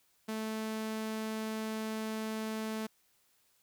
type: tone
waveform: sawtooth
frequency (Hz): 219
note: A3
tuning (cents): -8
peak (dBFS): -31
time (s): 0.28-2.87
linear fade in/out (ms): 10
effects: white hiss -71 dBFS RMS until 3.62 s